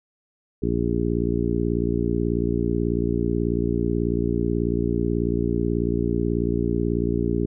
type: harmonic tone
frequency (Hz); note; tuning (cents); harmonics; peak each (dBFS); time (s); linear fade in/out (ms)
58.27; A#1; 0; 1 / 2 / 3 / 4 / 5 / 6 / 7; -28 / -28 / -28 / -28 / -28 / -28 / -28; 0.62-7.46; 10
effects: none